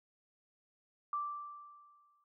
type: tone with exponential decay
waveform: sine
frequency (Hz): 1172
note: D6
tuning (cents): -4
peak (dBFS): -32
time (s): 1.13-2.24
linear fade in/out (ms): 2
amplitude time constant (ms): 240
effects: none